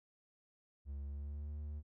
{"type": "tone with pitch glide", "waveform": "triangle", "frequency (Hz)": [70.2, 74.37], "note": ["C#2", "D2"], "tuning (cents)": [22, 22], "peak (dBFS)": -39, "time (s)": [0.85, 1.83], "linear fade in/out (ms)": 50, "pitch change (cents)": 100, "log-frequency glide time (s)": [1.04, 1.53], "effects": []}